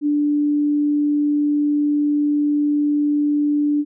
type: tone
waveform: sine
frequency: 293.7 Hz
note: D4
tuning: in tune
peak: -15 dBFS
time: 0.01-3.85 s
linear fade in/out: 50 ms
effects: none